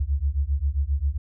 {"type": "beating tone pair", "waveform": "sine", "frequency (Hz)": [66.8, 74.3], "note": ["C2", "D2"], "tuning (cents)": [36, 21], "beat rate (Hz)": 7.5, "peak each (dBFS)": -24, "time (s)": [0, 1.18], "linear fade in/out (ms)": 10, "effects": []}